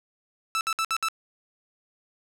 sawtooth tone bursts, 1318.5 Hz, E6, in tune, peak -20 dBFS, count 5, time 0.55-1.085 s, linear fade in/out 0 ms, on 59 ms, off 60 ms, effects low-pass 11000 Hz 12 dB/octave

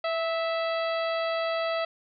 harmonic tone with a mistuned harmonic, 659.3 Hz, E5, in tune, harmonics 1 / 2 / 3 / 4 / 5 / 6 / 7, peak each -27 / -33 / -37 / -39 / -41 / -43 / -44 dBFS, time 0.04-1.85 s, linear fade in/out 5 ms, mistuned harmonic 2, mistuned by -24 cents, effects none

